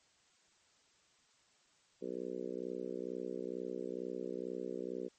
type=harmonic tone; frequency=62.2 Hz; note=B1; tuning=13 cents sharp; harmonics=3 / 4 / 5 / 6 / 7 / 8 / 9; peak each=-50 / -47 / -48 / -43 / -44 / -46 / -55 dBFS; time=2.01-5.09 s; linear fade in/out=20 ms; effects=white hiss -70 dBFS RMS until 5.18 s + MP3 32 kbps